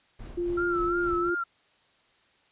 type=noise with tremolo; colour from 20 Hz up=brown; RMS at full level=-39 dBFS; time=0.19-1.3 s; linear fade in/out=5 ms; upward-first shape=sine; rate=3.6 Hz; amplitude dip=55%
type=tone; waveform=sine; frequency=348.7 Hz; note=F4; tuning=3 cents flat; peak=-26 dBFS; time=0.37-1.35 s; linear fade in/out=10 ms
type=tone with vibrato; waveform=sine; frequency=1354 Hz; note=E6; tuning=46 cents sharp; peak=-27 dBFS; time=0.57-1.44 s; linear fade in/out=10 ms; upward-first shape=sine; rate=2.9 Hz; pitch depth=73 cents each way
effects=white hiss -64 dBFS RMS until 2.51 s + resampled to 8000 Hz